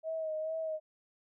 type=tone with vibrato; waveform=sine; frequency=634 Hz; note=D#5; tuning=32 cents sharp; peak=-33 dBFS; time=0.03-0.8 s; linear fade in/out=50 ms; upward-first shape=sine; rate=2.3 Hz; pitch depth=33 cents each way; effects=none